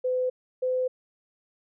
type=tone pair in turn; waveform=sine; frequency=507 / 509.7 Hz; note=B4 / C5; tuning=+45 / -45 cents; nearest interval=unison; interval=10 cents; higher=second; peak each=-23 dBFS; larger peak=neither; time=0.04-0.3 / 0.62-0.88 s; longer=neither; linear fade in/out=10 ms; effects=none